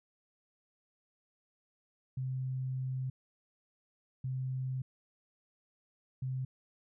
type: tone bursts at uneven times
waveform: sine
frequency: 130.1 Hz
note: C3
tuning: 9 cents flat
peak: -33 dBFS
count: 3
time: 2.17-3.1 / 4.24-4.82 / 6.22-6.45 s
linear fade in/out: 5 ms
effects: none